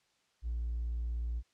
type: tone with hard clipping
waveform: sine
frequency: 58.27 Hz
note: A#1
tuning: in tune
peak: -33 dBFS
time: 0.42-1.43 s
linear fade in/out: 50 ms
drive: 1 dB
effects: white hiss -73 dBFS RMS until 1.53 s + low-pass 6000 Hz 12 dB/octave